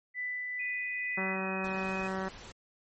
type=tone with tremolo; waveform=sine; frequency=1990 Hz; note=B6; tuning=13 cents sharp; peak=-32 dBFS; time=0.14-1.37 s; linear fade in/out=50 ms; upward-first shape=triangle; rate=2.3 Hz; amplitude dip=25%
type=tone with pitch glide; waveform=sine; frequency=2486 to 2511 Hz; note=D#7 to D#7; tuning=-2 to +15 cents; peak=-37 dBFS; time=0.59-2.08 s; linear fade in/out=10 ms; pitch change=+17 cents; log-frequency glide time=0.73-1.58 s
type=harmonic tone; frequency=190 Hz; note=F#3; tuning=46 cents sharp; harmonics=1 / 2 / 3 / 4 / 5 / 6 / 7 / 8 / 9 / 10; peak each=-36 / -39 / -41 / -42 / -43 / -44 / -44 / -45 / -46 / -46 dBFS; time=1.17-2.29 s; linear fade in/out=10 ms
type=noise; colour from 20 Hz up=pink; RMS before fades=-48 dBFS; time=1.64-2.52 s; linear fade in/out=5 ms
effects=MP3 32 kbps